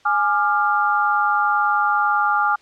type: tone cluster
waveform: sine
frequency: 833 / 1193 / 1395 Hz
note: G#5 / D6 / F6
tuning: +5 / +27 / -2 cents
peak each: -20 dBFS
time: 0.05-2.56 s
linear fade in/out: 10 ms
effects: white hiss -53 dBFS RMS until 2.61 s + low-pass 4000 Hz 12 dB/octave